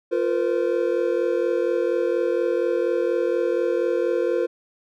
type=chord; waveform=triangle; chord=F suspended fourth; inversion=none; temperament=equal with one note detuned; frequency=349.2 / 466.2 / 510.4 Hz; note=F4 / Bb4 / C5; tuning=0 / 0 / -43 cents; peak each=-22 dBFS; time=0.11-4.47 s; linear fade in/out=20 ms; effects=none